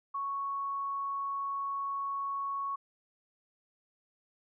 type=tone; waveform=sine; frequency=1108.7 Hz; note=C#6; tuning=in tune; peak=-32 dBFS; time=0.14-2.76 s; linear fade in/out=10 ms; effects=none